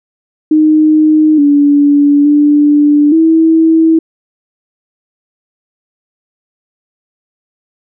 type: tone with pitch steps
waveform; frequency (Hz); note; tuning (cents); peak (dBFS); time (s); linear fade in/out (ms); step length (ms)
sine; 309 / 287.9 / 293.7 / 323.5; D#4 / D4 / D4 / E4; -12 / -34 / 0 / -32; -4; 0.51-3.99; 5; 870
effects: none